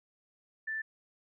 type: tone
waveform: sine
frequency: 1765 Hz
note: A6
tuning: 5 cents sharp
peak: -33 dBFS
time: 0.67-0.82 s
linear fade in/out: 10 ms
effects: none